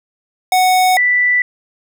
square / sine tone pair in turn, 740 / 1975.6 Hz, F#5 / B6, 0 / 0 cents, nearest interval octave + perfect fourth, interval 1700 cents, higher second, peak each -10 dBFS, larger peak neither, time 0.52-0.97 / 0.97-1.42 s, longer neither, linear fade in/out 2 ms, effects none

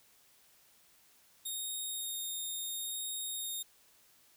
10% pulse tone with vibrato, 3704 Hz, A#7, 12 cents flat, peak -30 dBFS, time 1.45-3.63 s, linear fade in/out 10 ms, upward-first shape sine, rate 0.74 Hz, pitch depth 10 cents each way, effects white hiss -65 dBFS RMS until 4.36 s

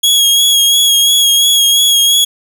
sawtooth tone with vibrato, 3309 Hz, G#7, 7 cents flat, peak -4 dBFS, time 0.03-2.25 s, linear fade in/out 10 ms, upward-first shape sine, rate 2.9 Hz, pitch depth 28 cents each way, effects none

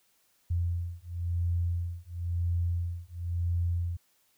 sine beating tone pair, 85.9 / 86.87 Hz, F2 / F2, -28 / -9 cents, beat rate 0.97 Hz, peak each -31 dBFS, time 0.5-3.97 s, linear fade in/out 10 ms, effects white hiss -69 dBFS RMS until 4.37 s

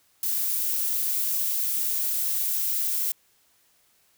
violet noise, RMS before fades -26 dBFS, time 0.23-3.12 s, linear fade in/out 2 ms, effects white hiss -64 dBFS RMS until 4.17 s

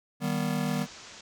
square chord, Eb augmented, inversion none, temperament just, 155.56 / 194.45 / 243.1 Hz, Eb3 / G3 / B3, 0 / -14 / -27 cents, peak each -32 dBFS, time 0.2-0.87 s, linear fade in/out 50 ms
white low-pass noise, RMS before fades -48 dBFS, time 0.67-1.21 s, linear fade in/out 5 ms, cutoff 7000 Hz, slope 48 dB/octave
effects none

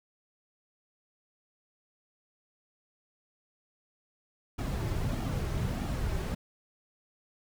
brown noise with flanger, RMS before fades -32 dBFS, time 4.58-6.35 s, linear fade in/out 10 ms, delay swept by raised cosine 1.9 to 4.2 ms, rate 1.6 Hz, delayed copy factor -0.5, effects none

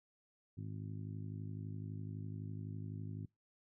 harmonic tone, 51.91 Hz, G#1, in tune, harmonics 2 / 3 / 4 / 5 / 6 / 7, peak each -44 / -47 / -55 / -52 / -61 / -61 dBFS, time 0.57-3.26 s, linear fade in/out 10 ms, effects noise-tail reverb RT60 0.2 s tail -25 dB re dry

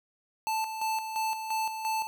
square tone with tremolo, 880 Hz, A5, in tune, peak -28 dBFS, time 0.47-2.07 s, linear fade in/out 0 ms, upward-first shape square, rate 2.9 Hz, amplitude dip 55%, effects none

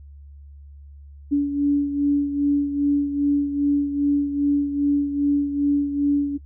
sine beating tone pair, 285.8 / 288.3 Hz, D4 / D4, -47 / -32 cents, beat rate 2.5 Hz, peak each -18 / -25 dBFS, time 1.31-6.38 s, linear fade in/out 20 ms, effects noise-tail reverb RT60 0.1 s tail -21 dB re dry + added 71 Hz sine -40 dBFS peak until 6.45 s

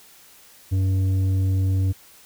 sine tone with tanh clipping, 95 Hz, F#2, 46 cents sharp, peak -19 dBFS, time 0.71-1.93 s, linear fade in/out 20 ms, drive 7 dB, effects white hiss -50 dBFS RMS until 2.25 s

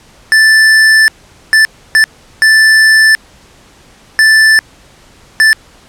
square tone bursts at uneven times, 1760 Hz, A6, in tune, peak -4 dBFS, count 6, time 0.32-1.08 / 1.53-1.65 / 1.95-2.04 / 2.42-3.15 / 4.19-4.59 / 5.4-5.53 s, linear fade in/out 0 ms, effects pink hiss -42 dBFS RMS until 5.88 s + low-pass 9000 Hz 12 dB/octave

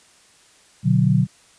sine chord, B minor, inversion none, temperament just, 123.47 / 148.16 / 185.21 Hz, B2 / D3 / F#3, 0 / +16 / +2 cents, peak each -18 dBFS, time 0.83-1.27 s, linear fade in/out 50 ms, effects white hiss -53 dBFS RMS until 1.58 s + resampled to 22050 Hz

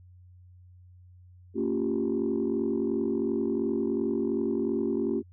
sine chord, G half-diminished seventh, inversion first, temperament equal with one note detuned, 227.1 / 277.2 / 349.2 / 392 Hz, Bb3 / Db4 / F4 / G4, -45 / 0 / 0 / 0 cents, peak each -30 dBFS, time 1.54-5.23 s, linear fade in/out 50 ms, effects tanh soft clip ceiling -18 dBFS + added 90 Hz sine -50 dBFS peak until 5.32 s

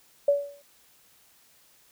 sine tone with exponential decay, 570 Hz, C#5, 48 cents sharp, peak -15 dBFS, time 0.28-0.62 s, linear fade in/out 5 ms, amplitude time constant 72 ms, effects white hiss -60 dBFS RMS until 1.91 s

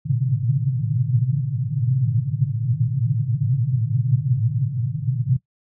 pink band-pass noise, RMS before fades -21 dBFS, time 0.05-5.37 s, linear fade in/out 10 ms, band 110 to 150 Hz, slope 96 dB/octave, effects noise-tail reverb RT60 0.1 s tail -17 dB re dry

